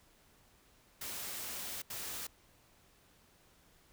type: noise bursts at uneven times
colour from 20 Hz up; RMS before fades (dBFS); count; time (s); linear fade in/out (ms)
white; -42; 2; 1.01-1.82 / 1.9-2.27; 5
effects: pink hiss -66 dBFS RMS until 3.92 s